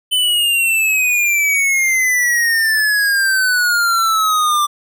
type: exponential sweep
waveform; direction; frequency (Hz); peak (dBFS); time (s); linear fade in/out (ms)
square; down; 3041 to 1174.7; -13; 0.11-4.67; 20
effects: none